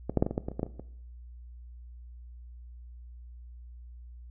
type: clicks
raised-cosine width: 2 ms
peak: -17 / -10 / -9 / -16 / -19 / -14 / -19 / -27 / -18 / -15 / -29 / -26 dBFS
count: 12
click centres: 0.096 / 0.173 / 0.225 / 0.265 / 0.31 / 0.379 / 0.485 / 0.516 / 0.595 / 0.631 / 0.665 / 0.796 s
effects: noise-tail reverb RT60 0.7 s tail -18 dB re dry + added 60 Hz sine -44 dBFS peak until 4.3 s